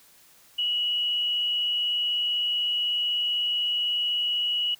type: tone with frequency modulation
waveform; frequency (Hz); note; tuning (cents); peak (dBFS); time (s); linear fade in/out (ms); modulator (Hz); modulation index
sine; 2921; F#7; -23; -23; 0.58-4.75; 10; 183; 0.23
effects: white hiss -56 dBFS RMS until 4.79 s